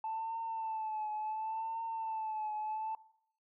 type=tone with vibrato; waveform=sine; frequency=880 Hz; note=A5; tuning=in tune; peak=-34 dBFS; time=0.04-2.95 s; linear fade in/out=2 ms; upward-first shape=triangle; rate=0.7 Hz; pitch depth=60 cents each way; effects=noise-tail reverb RT60 0.7 s tail -19 dB re dry + tanh soft clip ceiling -31 dBFS